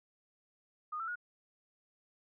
sine tone with pitch steps, 1230 / 1333.6 / 1445.9 Hz, D#6 / E6 / F#6, -20 / +20 / -40 cents, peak -36 dBFS, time 0.92-1.157 s, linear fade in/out 10 ms, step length 79 ms, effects none

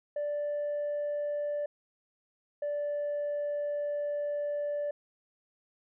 sine tone pair in turn, 586 / 583.9 Hz, D5 / D5, -4 / -10 cents, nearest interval unison, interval 6 cents, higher first, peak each -28 dBFS, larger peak neither, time 0.16-1.66 / 2.62-4.91 s, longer second, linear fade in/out 5 ms, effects tanh soft clip ceiling -28 dBFS

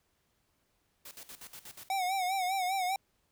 white noise with tremolo, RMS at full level -47 dBFS, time 1.05-1.89 s, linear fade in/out 5 ms, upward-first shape square, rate 8.3 Hz, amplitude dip 80%
square tone with vibrato, 751 Hz, F#5, 26 cents sharp, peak -30 dBFS, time 1.9-2.96 s, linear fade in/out 2 ms, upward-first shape sine, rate 5 Hz, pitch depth 79 cents each way
effects pink hiss -75 dBFS RMS until 3.31 s

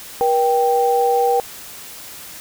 sine tone pair together, 479.2 / 784 Hz, A#4 / G5, +48 / 0 cents, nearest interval major sixth, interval 852 cents, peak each -16 dBFS, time 0.21-1.4 s, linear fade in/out 0 ms, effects white hiss -36 dBFS RMS until 2.4 s

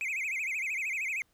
triangle tone with vibrato, 2312 Hz, D7, 28 cents flat, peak -29 dBFS, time 0.01-1.22 s, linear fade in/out 0 ms, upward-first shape sine, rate 13 Hz, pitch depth 200 cents each way, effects pink hiss -71 dBFS RMS until 1.33 s

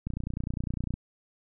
click train, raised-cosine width 5 ms, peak -19 dBFS, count 27, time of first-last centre 0.07-0.94 s, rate 29.9 Hz, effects none

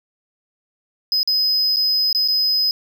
triangle tone with dropouts, 5040 Hz, D#8, 21 cents sharp, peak -14 dBFS, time 1.12-2.71 s, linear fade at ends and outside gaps 1 ms, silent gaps 1.231-1.275 / 1.761-1.768 / 2.128-2.148 / 2.277-2.284 s, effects none

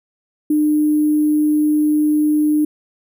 sine tone with sample-and-hold, 301.7 Hz, D4, 47 cents sharp, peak -12 dBFS, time 0.5-2.65 s, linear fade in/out 5 ms, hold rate 11025 Hz, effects none

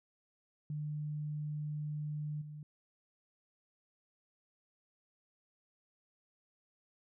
sine tone with level steps, 150 Hz, D3, 37 cents sharp, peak -36 / -44 dBFS, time 0.7-2.63 s, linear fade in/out 2 ms, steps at 2.41 s, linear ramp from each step 10 ms, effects none

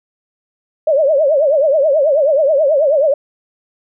sine tone with vibrato, 587.3 Hz, D5, in tune, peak -9 dBFS, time 0.87-3.14 s, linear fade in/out 5 ms, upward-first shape triangle, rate 9.3 Hz, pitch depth 200 cents each way, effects none

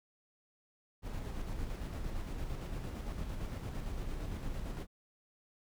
brown noise with tremolo, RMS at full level -38 dBFS, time 1.02-4.87 s, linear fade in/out 50 ms, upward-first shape square, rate 8.8 Hz, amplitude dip 30%, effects none

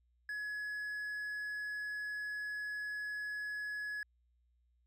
triangle tone, 1689 Hz, G#6, 29 cents sharp, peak -36 dBFS, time 0.29-4.03 s, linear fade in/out 2 ms, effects added 60 Hz sine -70 dBFS peak until 4.86 s

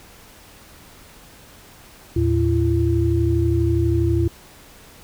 sine tone cluster, 79 / 111.3 / 338.1 Hz, D#2 / A2 / E4, +27 / +20 / +44 cents, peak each -20 dBFS, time 2.16-4.28 s, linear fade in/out 5 ms, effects pink hiss -46 dBFS RMS until 5.03 s

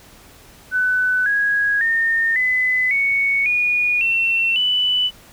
sine tone with pitch steps, 1500 / 1654.8 / 1825.5 / 2014 / 2222 / 2451 / 2704 / 2983 Hz, F#6 / G#6 / A#6 / B6 / C#7 / D#7 / E7 / F#7, +23 / -7 / -37 / +33 / +4 / -27 / +43 / +13 cents, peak -15 dBFS, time 0.71-5.11 s, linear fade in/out 50 ms, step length 550 ms, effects pink hiss -46 dBFS RMS until 5.32 s

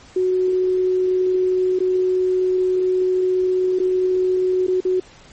sine tone with dropouts, 369.2 Hz, F#4, 4 cents flat, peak -15 dBFS, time 0.16-5 s, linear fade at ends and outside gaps 5 ms, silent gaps 1.79-1.803 / 3.789-3.799 / 4.668-4.68 / 4.805-4.85 s, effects pink hiss -46 dBFS RMS until 5.32 s + MP3 32 kbps

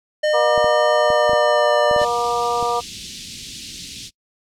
square tone with pitch glide, 608 to 596.2 Hz, D#5 to D5, -40 to +26 cents, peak -16 dBFS, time 0.23-2.05 s, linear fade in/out 10 ms, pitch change -34 cents, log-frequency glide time 0.9-1.79 s
harmonic tone, 238.7 Hz, A#3, 41 cents sharp, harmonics 2 / 3 / 4 / 5, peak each -23 / -23 / -23 / -23 dBFS, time 0.33-2.81 s, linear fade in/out 20 ms
clicks, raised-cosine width 3 ms, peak -19 dBFS, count 9, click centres 0.578 / 0.644 / 1.103 / 1.295 / 1.333 / 1.912 / 1.963 / 2.016 / 2.627 s
white band-stop noise, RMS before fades -26 dBFS, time 1.97-4.11 s, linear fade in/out 50 ms, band 280 to 3000 Hz, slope 24 dB/octave
effects noise-tail reverb RT60 0.1 s tail -25 dB re dry + low-pass 5000 Hz 12 dB/octave

